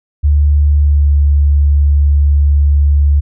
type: tone with pitch glide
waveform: sine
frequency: 73.1 to 72.05 Hz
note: D2 to D2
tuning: -7 to -33 cents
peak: -6 dBFS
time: 0.23-3.21 s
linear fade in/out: 20 ms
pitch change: -26 cents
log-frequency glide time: 0.77-1.11 s
effects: none